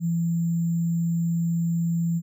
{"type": "tone with sample-and-hold", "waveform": "sine", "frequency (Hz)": 168, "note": "E3", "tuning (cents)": 33, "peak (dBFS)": -21, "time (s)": [0, 2.22], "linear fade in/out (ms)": 50, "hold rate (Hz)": 7350, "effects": []}